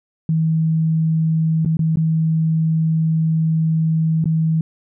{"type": "tone with dropouts", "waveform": "sine", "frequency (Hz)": 160.4, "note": "E3", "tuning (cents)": -47, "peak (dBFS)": -14, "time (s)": [0.29, 4.61], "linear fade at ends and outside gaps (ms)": 2, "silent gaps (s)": [[1.649, 1.659], [1.77, 1.792], [1.958, 1.971], [4.242, 4.256]], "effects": []}